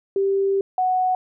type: tone pair in turn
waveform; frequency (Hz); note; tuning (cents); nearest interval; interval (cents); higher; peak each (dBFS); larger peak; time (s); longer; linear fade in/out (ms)
sine; 392 / 740; G4 / F#5; 0 / 0; major seventh; 1100; second; -17; neither; 0.16-0.61 / 0.78-1.15; first; 2
effects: none